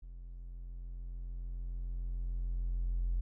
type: tone with level ramp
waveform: triangle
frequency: 43.38 Hz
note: F1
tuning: 11 cents flat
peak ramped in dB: -43 to -26 dBFS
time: 0.02-3.21 s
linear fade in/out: 10 ms
effects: tanh soft clip ceiling -26 dBFS